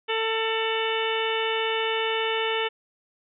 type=harmonic tone with a mistuned harmonic; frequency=446.3 Hz; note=A4; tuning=25 cents sharp; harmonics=1 / 2 / 3 / 4 / 5 / 6 / 7 / 8; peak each=-27 / -31 / -34 / -33 / -33 / -35 / -31 / -37 dBFS; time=0.08-2.69 s; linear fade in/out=20 ms; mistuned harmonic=7; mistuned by=-81 cents; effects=none